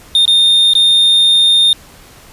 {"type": "tone with dropouts", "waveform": "triangle", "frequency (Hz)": 3647, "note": "A#7", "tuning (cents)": -39, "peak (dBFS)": -5, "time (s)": [0.15, 1.73], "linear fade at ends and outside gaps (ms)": 1, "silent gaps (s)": [[0.254, 0.278], [0.735, 0.752]], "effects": ["pink hiss -40 dBFS RMS until 2.32 s", "resampled to 32000 Hz"]}